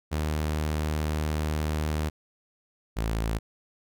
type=tone pair in turn; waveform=sawtooth; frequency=76.7 / 55.21 Hz; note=D#2 / A1; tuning=-24 / +7 cents; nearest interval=tritone; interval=569 cents; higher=first; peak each=-22 dBFS; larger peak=neither; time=0.11-2.1 / 2.96-3.39 s; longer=first; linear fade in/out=20 ms; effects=none